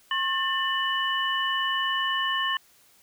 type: tone cluster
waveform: sine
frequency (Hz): 1077 / 1786 / 2967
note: C6 / A6 / F#7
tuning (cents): +50 / +25 / +4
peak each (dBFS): -28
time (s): 0.11-2.57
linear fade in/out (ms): 2
effects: white hiss -59 dBFS RMS until 3.02 s